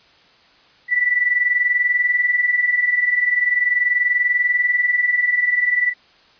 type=tone pair together; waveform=sine; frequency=1948.6 / 1969 Hz; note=B6 / B6; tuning=-24 / -6 cents; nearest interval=unison; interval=18 cents; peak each=-21 / -16 dBFS; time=0.88-5.94 s; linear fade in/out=50 ms; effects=white hiss -52 dBFS RMS until 6.39 s + resampled to 11025 Hz